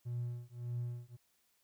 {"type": "tone with tremolo", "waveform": "triangle", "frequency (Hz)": 120.7, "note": "B2", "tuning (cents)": -39, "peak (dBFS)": -31, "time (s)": [0.05, 1.17], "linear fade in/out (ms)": 20, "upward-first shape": "triangle", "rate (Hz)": 1.7, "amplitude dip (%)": 100, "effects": ["tanh soft clip ceiling -31 dBFS", "white hiss -75 dBFS RMS until 1.63 s"]}